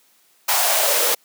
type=noise with high-pass filter sweep; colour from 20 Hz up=white; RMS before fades=-18 dBFS; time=0.48-1.15 s; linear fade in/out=10 ms; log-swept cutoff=840 to 470 Hz; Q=4.2; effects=white hiss -58 dBFS RMS until 1.24 s + high-pass 200 Hz 12 dB/octave